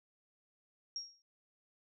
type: tone with exponential decay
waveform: sine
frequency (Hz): 5588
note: F8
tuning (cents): 0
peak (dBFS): -35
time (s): 0.96-1.22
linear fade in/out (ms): 1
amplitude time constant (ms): 56
effects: none